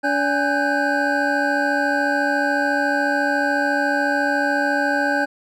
triangle tone cluster, 285.7 / 575 / 823 / 1513 / 1587 Hz, D4 / D5 / G#5 / F#6 / G6, -48 / -37 / -16 / +38 / +21 cents, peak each -22 dBFS, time 0.03-5.26 s, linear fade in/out 20 ms, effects none

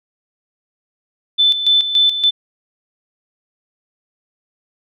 sine tone with tremolo, 3520 Hz, A7, in tune, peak -9 dBFS, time 1.38-2.31 s, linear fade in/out 20 ms, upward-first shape square, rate 3.5 Hz, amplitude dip 65%, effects none

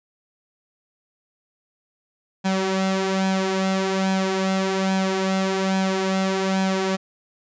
sawtooth tone with flanger, 190.8 Hz, G3, 47 cents flat, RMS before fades -22 dBFS, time 2.44-6.97 s, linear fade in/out 20 ms, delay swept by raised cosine 1.2 to 3.8 ms, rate 1.2 Hz, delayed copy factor +0.6, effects resampled to 16000 Hz

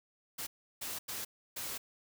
white noise bursts at uneven times, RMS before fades -40 dBFS, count 4, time 0.38-0.47 / 0.81-0.99 / 1.08-1.25 / 1.56-1.78 s, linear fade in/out 10 ms, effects none

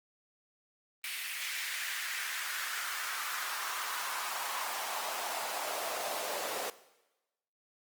pink noise with high-pass filter sweep, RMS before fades -37 dBFS, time 1.04-6.7 s, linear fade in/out 2 ms, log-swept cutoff 2300 to 530 Hz, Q 2.3, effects noise-tail reverb RT60 1.0 s tail -17 dB re dry + Opus 32 kbps

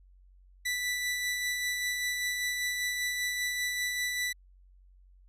sawtooth tone with tremolo, 1975.5 Hz, B6, in tune, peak -25 dBFS, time 0.65-4.33 s, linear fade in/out 10 ms, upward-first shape sine, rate 5.1 Hz, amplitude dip 30%, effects added 46 Hz sine -55 dBFS peak until 5.28 s + resampled to 32000 Hz

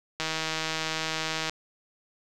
click train, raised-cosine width 0.2 ms, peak -12 dBFS, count 207, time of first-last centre 0.2-1.496 s, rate 159 Hz, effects none

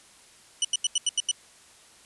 20% pulse tone bursts, 2963 Hz, F#7, 2 cents sharp, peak -16 dBFS, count 7, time 0.62-1.313 s, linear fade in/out 2 ms, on 27 ms, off 84 ms, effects white hiss -54 dBFS RMS until 2.05 s + resampled to 24000 Hz

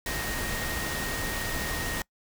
sine tone in noise, 1864.7 Hz, A#6, in tune, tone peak -36 dBFS, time 0.06-2.02 s, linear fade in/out 2 ms, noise pink, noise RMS -32 dBFS, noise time 0.06-2.02 s, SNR -7 dB, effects noise-tail reverb RT60 0.1 s tail -24 dB re dry

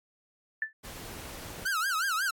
sine tone with exponential decay, 1760 Hz, A6, in tune, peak -24 dBFS, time 0.62-0.73 s, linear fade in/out 2 ms, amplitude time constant 23 ms
pink noise, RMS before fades -43 dBFS, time 0.83-1.66 s, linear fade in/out 20 ms
45% pulse tone with vibrato, 1430 Hz, F6, 41 cents sharp, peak -27 dBFS, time 1.65-2.31 s, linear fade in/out 10 ms, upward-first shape sine, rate 5.5 Hz, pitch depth 220 cents each way
effects AAC 64 kbps

